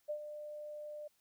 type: tone with ADSR envelope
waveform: sine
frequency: 598 Hz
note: D5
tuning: 31 cents sharp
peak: -34 dBFS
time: 0.08-1.08 s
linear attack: 22 ms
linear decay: 83 ms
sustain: -9 dB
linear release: 10 ms
effects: white hiss -75 dBFS RMS until 1.2 s